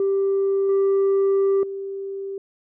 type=tone with level steps; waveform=sine; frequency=392 Hz; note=G4; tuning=in tune; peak=-16 / -13 / -27 dBFS; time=0-2.38 s; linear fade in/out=2 ms; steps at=0.69 / 1.63 s; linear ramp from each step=2 ms; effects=tanh soft clip ceiling -15 dBFS